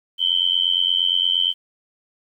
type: tone with amplitude modulation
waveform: sine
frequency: 3096 Hz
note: G7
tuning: 22 cents flat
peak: -12 dBFS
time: 0.18-1.54 s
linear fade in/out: 50 ms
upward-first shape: sine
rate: 88.6 Hz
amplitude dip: 100%
effects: 9-bit